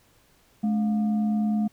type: tone with frequency modulation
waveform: sine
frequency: 213.2 Hz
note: G#3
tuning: 46 cents sharp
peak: -21 dBFS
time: 0.63-1.68 s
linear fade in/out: 10 ms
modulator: 496 Hz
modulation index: 0.32
effects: pink hiss -61 dBFS RMS until 1.72 s